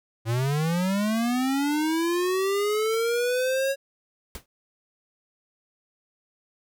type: linear sweep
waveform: square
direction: up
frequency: 110 to 552 Hz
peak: -23 dBFS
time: 0.25-3.76 s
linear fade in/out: 50 ms
type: noise with exponential decay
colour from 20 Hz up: pink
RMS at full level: -33 dBFS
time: 4.35-4.46 s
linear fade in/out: 2 ms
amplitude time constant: 22 ms
effects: none